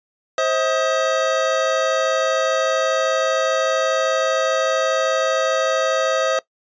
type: tone cluster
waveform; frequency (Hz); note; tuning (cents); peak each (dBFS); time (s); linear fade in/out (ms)
square; 529 / 642 / 1256; C5 / E5 / D#6; +19 / -46 / +16; -21 / -22 / -24; 0.38-6.39; 2
effects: noise-tail reverb RT60 0.1 s tail -20 dB re dry + resampled to 16000 Hz